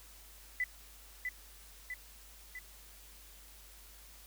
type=tone with echo; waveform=sine; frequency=1997 Hz; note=B6; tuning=19 cents sharp; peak=-30 dBFS; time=0.6-0.64 s; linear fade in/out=2 ms; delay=650 ms; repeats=3; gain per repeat=-4 dB; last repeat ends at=2.59 s; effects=added 50 Hz sine -57 dBFS peak until 4.26 s + white hiss -57 dBFS RMS until 4.26 s